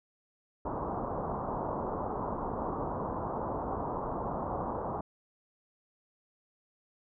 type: low-pass noise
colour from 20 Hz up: white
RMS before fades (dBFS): -35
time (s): 0.65-5.01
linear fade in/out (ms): 5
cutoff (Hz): 1100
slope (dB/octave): 48
effects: none